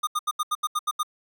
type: tone bursts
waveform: square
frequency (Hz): 1221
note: D#6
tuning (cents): -33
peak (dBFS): -23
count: 9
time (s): 0.03-1.032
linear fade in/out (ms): 10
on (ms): 42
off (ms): 78
effects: none